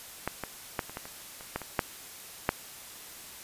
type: clicks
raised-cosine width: 0.5 ms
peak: -14 / -18 / -13 / -27 / -20 / -27 / -29 / -15 / -24 / -9 / -8 dBFS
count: 11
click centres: 0.276 / 0.437 / 0.792 / 0.896 / 0.971 / 1.055 / 1.409 / 1.56 / 1.617 / 1.792 / 2.491 s
effects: white hiss -46 dBFS RMS until 3.43 s + resampled to 32000 Hz